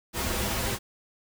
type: noise with comb filter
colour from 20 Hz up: pink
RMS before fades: -29 dBFS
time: 0.13-0.79 s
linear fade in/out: 50 ms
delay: 6.8 ms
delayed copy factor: -0.65
effects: none